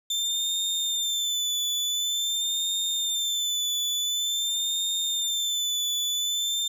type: tone with vibrato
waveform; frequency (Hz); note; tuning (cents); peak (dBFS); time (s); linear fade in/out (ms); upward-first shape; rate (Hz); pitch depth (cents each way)
30% pulse; 3557; A7; +18; -22; 0.1-6.68; 5; sine; 0.47; 44
effects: none